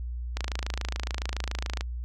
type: click train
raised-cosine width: 0.2 ms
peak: -14 dBFS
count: 40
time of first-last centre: 0.37-1.809 s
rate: 27.1 Hz
effects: added 60 Hz sine -31 dBFS peak until 2.04 s